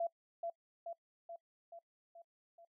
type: tone with echo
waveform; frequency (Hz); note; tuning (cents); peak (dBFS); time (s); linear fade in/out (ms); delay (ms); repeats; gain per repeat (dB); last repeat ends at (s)
sine; 677; E5; +46; -33; 0-0.07; 5; 430; 6; -4; 2.65
effects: noise-tail reverb RT60 0.1 s tail -22 dB re dry